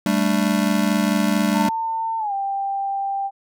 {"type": "chord", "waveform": "square", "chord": "G suspended second", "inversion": "none", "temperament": "just", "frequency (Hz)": [196, 220.5, 294], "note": ["G3", "A3", "D4"], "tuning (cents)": [0, 4, 2], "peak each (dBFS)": [-21, -22, -24], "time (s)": [0.06, 1.69], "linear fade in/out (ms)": 2}
{"type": "tone with pitch glide", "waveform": "sine", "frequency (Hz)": [901, 788.9], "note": ["A5", "G5"], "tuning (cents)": [41, 11], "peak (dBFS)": -21, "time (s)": [1.53, 3.31], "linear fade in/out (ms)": 50, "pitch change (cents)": -230, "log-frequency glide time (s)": [2.18, 2.33]}
{"effects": []}